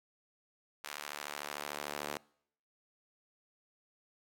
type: tone with high-pass filter sweep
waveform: sawtooth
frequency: 73.42 Hz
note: D2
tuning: in tune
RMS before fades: -42 dBFS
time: 0.84-2.17 s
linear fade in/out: 0 ms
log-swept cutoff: 1300 to 460 Hz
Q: 0.7
effects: noise-tail reverb RT60 0.7 s tail -26 dB re dry + AAC 64 kbps